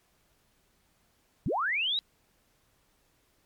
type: linear sweep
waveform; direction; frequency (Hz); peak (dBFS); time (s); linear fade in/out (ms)
sine; up; 92.5 to 3951; -26; 1.46-1.99; 0
effects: pink hiss -69 dBFS RMS until 3.45 s + MP3 96 kbps